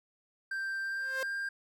triangle tone with pitch glide, 1573 to 1595.9 Hz, G6 to G6, +6 to +31 cents, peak -31 dBFS, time 0.51-1.49 s, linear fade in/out 5 ms, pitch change +25 cents, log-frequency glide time 0.76-1.32 s
sawtooth tone with exponential growth, 527 Hz, C5, 12 cents sharp, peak -28 dBFS, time 0.94-1.23 s, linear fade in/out 2 ms, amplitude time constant 61 ms
effects none

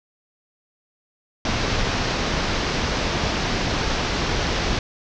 pink low-pass noise, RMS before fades -23 dBFS, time 1.45-4.79 s, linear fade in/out 2 ms, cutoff 6000 Hz, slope 48 dB/octave, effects none

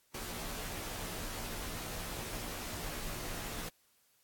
pink noise with comb filter, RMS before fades -41 dBFS, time 0.14-3.69 s, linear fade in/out 5 ms, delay 15 ms, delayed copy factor -0.9, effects white hiss -71 dBFS RMS until 4.23 s + AAC 64 kbps

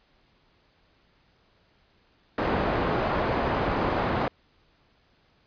white low-pass noise, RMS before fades -26 dBFS, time 2.38-4.28 s, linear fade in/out 2 ms, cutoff 910 Hz, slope 12 dB/octave, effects pink hiss -64 dBFS RMS until 5.46 s + resampled to 11025 Hz

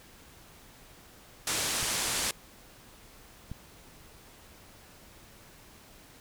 white low-pass noise, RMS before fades -31 dBFS, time 1.47-2.31 s, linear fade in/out 2 ms, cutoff 10000 Hz, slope 24 dB/octave
clicks, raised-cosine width 5 ms, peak -26 dBFS, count 2, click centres 1.829 / 3.516 s
effects pink hiss -54 dBFS RMS until 6.2 s

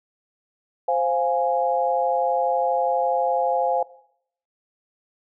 sine chord, F minor, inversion second, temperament equal, 523.3 / 698.5 / 830.6 Hz, C5 / F5 / Ab5, 0 / 0 / 0 cents, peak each -23 dBFS, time 0.88-3.83 s, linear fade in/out 5 ms, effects noise-tail reverb RT60 0.7 s tail -20 dB re dry

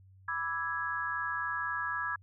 sine chord, E dominant seventh, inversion second, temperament equal, 987.8 / 1174.7 / 1318.5 / 1661.2 Hz, B5 / D6 / E6 / G#6, 0 / 0 / 0 / 0 cents, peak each -39 / -40 / -38 / -34 dBFS, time 0.28-2.16 s, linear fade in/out 5 ms, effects added 95 Hz sine -55 dBFS peak until 2.22 s

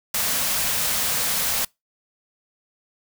white band-stop noise, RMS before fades -23 dBFS, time 0.14-1.65 s, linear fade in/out 5 ms, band 290 to 430 Hz, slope 96 dB/octave, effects noise-tail reverb RT60 0.2 s tail -25 dB re dry

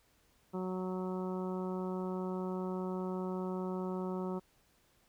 harmonic tone, 185 Hz, F#3, in tune, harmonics 1 / 2 / 3 / 4 / 5 / 6 / 7, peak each -37 / -39 / -46 / -50 / -47 / -52 / -51 dBFS, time 0.53-4.4 s, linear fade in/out 20 ms, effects pink hiss -70 dBFS RMS until 5.08 s

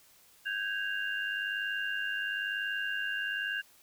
sine tone cluster, 1541 / 1642 / 2793 Hz, G6 / G#6 / F7, -30 / -20 / -1 cents, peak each -36 / -34 / -38 dBFS, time 0.45-3.62 s, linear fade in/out 20 ms, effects white hiss -61 dBFS RMS until 3.82 s

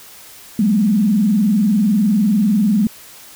sine tone with vibrato, 207.7 Hz, G#3, in tune, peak -11 dBFS, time 0.59-2.87 s, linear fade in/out 2 ms, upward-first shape sine, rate 20 Hz, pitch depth 190 cents each way, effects white hiss -40 dBFS RMS until 3.35 s

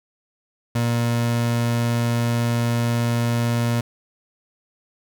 30% pulse tone, 118.1 Hz, A#2, 23 cents sharp, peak -16 dBFS, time 0.75-3.81 s, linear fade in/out 5 ms, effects none

